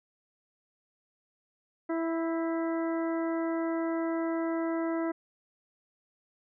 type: harmonic tone with a mistuned harmonic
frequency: 329.6 Hz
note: E4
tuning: in tune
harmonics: 1 / 2 / 3 / 4 / 5 / 6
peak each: -29 / -35 / -41 / -42 / -47 / -46 dBFS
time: 1.89-5.12 s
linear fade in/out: 10 ms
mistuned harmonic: 5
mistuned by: -31 cents
effects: none